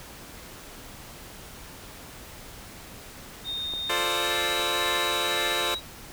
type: tone with pitch glide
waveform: sine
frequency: 3676 to 3841 Hz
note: A#7 to B7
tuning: -25 to -49 cents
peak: -29 dBFS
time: 3.44-5.81 s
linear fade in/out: 50 ms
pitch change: +76 cents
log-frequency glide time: 3.91-4.47 s
type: clicks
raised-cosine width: 1 ms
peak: -25 dBFS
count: 2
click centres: 3.737 / 4.597 s
type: chord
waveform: 10% pulse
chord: D minor seventh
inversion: first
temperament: equal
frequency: 349.2 / 440 / 523.3 / 587.3 Hz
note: F4 / A4 / C5 / D5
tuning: 0 / 0 / 0 / 0 cents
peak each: -23 dBFS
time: 3.89-5.75 s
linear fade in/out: 10 ms
effects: pink hiss -44 dBFS RMS until 6.12 s